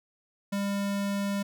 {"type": "tone", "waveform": "square", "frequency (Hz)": 200, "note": "G3", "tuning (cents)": 35, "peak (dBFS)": -28, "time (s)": [0.52, 1.43], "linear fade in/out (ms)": 10, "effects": []}